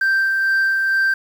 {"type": "tone with tremolo", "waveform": "sine", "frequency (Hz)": 1568, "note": "G6", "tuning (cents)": 0, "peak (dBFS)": -11, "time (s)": [0.01, 1.14], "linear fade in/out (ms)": 5, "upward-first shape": "sine", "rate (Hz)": 2.2, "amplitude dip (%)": 35, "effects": ["tanh soft clip ceiling -13 dBFS", "7-bit"]}